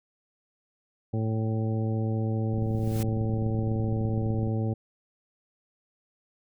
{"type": "harmonic tone", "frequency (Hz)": 110.6, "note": "A2", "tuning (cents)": 9, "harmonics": [1, 2, 3, 4, 5, 7], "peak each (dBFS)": [-26, -32, -36, -38, -40, -43], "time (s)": [1.13, 4.74], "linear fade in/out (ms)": 10}
{"type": "click train", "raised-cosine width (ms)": 5, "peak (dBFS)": -23, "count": 47, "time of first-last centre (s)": [2.54, 4.473], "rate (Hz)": 23.8}
{"type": "noise with exponential growth", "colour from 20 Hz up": "white", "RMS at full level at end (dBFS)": -38, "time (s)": [2.61, 3.03], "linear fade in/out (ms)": 2, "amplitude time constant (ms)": 90}
{"effects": []}